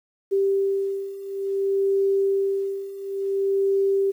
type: beating tone pair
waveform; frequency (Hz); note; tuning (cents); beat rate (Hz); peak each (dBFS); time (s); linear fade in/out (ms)
sine; 392 / 392.57; G4 / G4; 0 / +3; 0.57; -25 / -22; 0.31-4.12; 20
effects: 9-bit